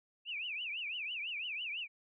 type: tone with vibrato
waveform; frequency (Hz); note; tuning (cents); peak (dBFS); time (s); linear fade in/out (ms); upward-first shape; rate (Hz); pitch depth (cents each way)
sine; 2622; E7; -10; -37; 0.25-1.88; 50; triangle; 6; 260
effects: none